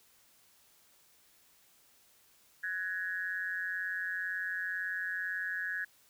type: tone with amplitude modulation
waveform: sine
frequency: 1673 Hz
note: G#6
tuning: 12 cents sharp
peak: -29 dBFS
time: 2.63-5.85 s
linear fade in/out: 10 ms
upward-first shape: sine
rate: 182 Hz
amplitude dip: 95%
effects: white hiss -65 dBFS RMS until 6.09 s